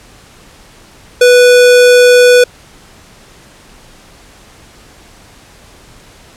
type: tone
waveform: square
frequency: 492.8 Hz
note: B4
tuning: 4 cents flat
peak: -3 dBFS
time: 1.21-2.44 s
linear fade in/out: 5 ms
effects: pink hiss -40 dBFS RMS until 6.36 s + low-pass 10000 Hz 12 dB/octave